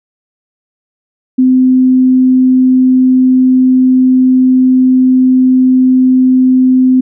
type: tone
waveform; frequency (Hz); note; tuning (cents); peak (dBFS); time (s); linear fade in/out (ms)
sine; 256.8; C4; -32; -4; 1.38-7.01; 10
effects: none